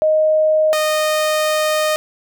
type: tone pair in turn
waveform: sine / sawtooth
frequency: 622.3 / 616.6 Hz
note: D#5 / D#5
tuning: 0 / -16 cents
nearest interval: unison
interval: 16 cents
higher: first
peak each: -11 dBFS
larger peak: neither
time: 0.02-0.73 / 0.73-1.96 s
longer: second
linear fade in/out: 0 ms
effects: none